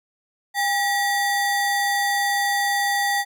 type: ring-modulated tone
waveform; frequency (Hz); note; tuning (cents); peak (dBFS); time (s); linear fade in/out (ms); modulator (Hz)
square; 1363; F6; -43; -17; 0.54-3.25; 50; 557
effects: none